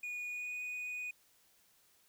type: tone with pitch glide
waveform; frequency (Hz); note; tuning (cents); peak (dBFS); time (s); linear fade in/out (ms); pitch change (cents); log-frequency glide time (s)
triangle; 2454 to 2477; D#7 to D#7; -25 to -8; -37; 0.03-1.11; 5; +17; 0.3-0.55
effects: white hiss -69 dBFS RMS until 2.08 s